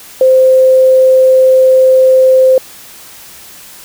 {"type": "tone", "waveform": "sine", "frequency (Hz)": 520, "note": "C5", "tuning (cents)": -11, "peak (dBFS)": -3, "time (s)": [0.21, 2.58], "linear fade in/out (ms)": 2, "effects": ["white hiss -34 dBFS RMS until 3.84 s"]}